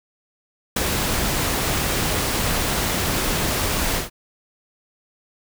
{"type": "noise with ADSR envelope", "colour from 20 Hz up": "pink", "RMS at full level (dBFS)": -17, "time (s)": [0.76, 4.1], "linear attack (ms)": 8, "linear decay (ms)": 7, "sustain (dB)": -5, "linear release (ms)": 140, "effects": []}